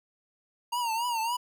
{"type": "tone with vibrato", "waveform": "square", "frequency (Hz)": 932.3, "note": "A#5", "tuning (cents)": 0, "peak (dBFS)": -28, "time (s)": [0.72, 1.37], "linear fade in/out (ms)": 10, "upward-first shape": "triangle", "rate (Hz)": 3.6, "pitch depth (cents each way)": 110, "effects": []}